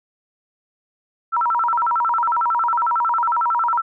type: tone with vibrato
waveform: sine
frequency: 1128 Hz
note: C#6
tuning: 30 cents sharp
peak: -16 dBFS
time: 1.32-3.82 s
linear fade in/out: 20 ms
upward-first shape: square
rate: 11 Hz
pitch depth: 290 cents each way
effects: none